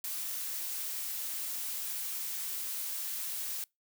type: noise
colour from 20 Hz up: blue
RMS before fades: -37 dBFS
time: 0.04-3.64 s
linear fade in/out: 2 ms
effects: noise-tail reverb RT60 0.2 s tail -25 dB re dry